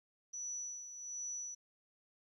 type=tone with tremolo; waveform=sine; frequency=5920 Hz; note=F#8; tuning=in tune; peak=-39 dBFS; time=0.33-1.55 s; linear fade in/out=10 ms; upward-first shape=sine; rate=1.3 Hz; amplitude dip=60%; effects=13-bit